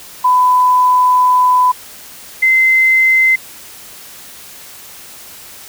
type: tone pair in turn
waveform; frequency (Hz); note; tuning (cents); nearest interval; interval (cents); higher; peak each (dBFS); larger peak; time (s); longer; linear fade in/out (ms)
sine; 1001 / 2067; B5 / C7; +23 / -22; octave + minor second; 1255; second; -7 / -7; neither; 0.24-1.72 / 2.42-3.36; first; 10
effects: white hiss -35 dBFS RMS until 5.68 s